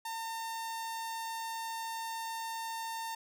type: tone with notch filter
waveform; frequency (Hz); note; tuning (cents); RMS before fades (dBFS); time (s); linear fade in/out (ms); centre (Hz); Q
sawtooth; 907; A#5; -48; -39; 0.05-3.15; 5; 2300; 1.8
effects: none